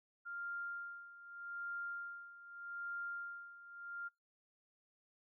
sine tone with tremolo, 1396.9 Hz, F6, in tune, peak -40 dBFS, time 0.25-4.09 s, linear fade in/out 20 ms, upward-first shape sine, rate 0.82 Hz, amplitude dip 80%, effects noise-tail reverb RT60 0.2 s tail -25 dB re dry

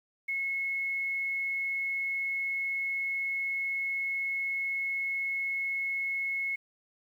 sine tone, 2182 Hz, C#7, 28 cents flat, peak -29 dBFS, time 0.28-6.56 s, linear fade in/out 10 ms, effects 10-bit

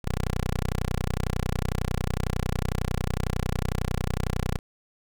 10% pulse tone, 31 Hz, B0, 7 cents sharp, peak -17 dBFS, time 0.04-4.59 s, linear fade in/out 10 ms, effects none

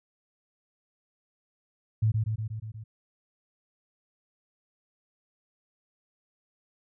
sine tone with echo, 109.5 Hz, A2, 8 cents flat, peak -20 dBFS, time 2.02-2.12 s, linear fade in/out 10 ms, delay 120 ms, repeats 6, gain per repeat -3 dB, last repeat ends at 2.84 s, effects none

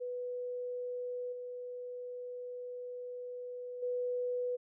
sine tone with level steps, 493.9 Hz, B4, in tune, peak -36 / -40 / -32 dBFS, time 0-4.57 s, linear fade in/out 20 ms, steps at 1.32 / 3.82 s, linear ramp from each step 10 ms, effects none

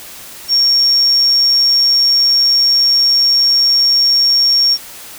sine tone, 5530 Hz, F8, 18 cents flat, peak -8 dBFS, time 0.48-4.78 s, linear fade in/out 50 ms, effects white hiss -33 dBFS RMS until 5.18 s

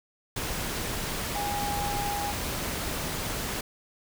sine tone in noise, 817 Hz, G#5, 29 cents flat, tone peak -30 dBFS, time 1.35-2.32 s, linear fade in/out 5 ms, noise pink, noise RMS -32 dBFS, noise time 0.36-3.61 s, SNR -1 dB, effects none

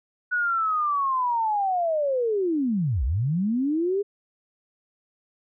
sine linear two-way sweep, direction down then up, 1480 to 54.6 to 413.8 Hz, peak -21 dBFS, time 0.31-4.03 s, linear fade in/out 20 ms, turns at 3.04 s, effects none

